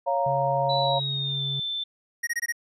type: chord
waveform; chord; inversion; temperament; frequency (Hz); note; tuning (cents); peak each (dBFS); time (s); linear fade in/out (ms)
sine; Bb minor; first; equal; 554.4 / 698.5 / 932.3; Db5 / F5 / Bb5; 0 / 0 / 0; -26; 0.06-1; 20
type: tone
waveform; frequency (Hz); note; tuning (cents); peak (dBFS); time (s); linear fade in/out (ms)
triangle; 138.4; C#3; -2; -28; 0.26-1.6; 5
type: tone with pitch glide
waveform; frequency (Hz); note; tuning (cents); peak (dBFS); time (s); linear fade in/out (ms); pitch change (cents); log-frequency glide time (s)
sine; 3951 to 3540; B7 to A7; 0 to +10; -27; 0.69-1.84; 10; -190; 0.81-1.43
type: tone bursts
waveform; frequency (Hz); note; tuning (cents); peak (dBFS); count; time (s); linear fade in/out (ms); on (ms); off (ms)
square; 1882; A#6; +16; -25; 5; 2.23-2.524; 10; 42; 21
effects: resampled to 32000 Hz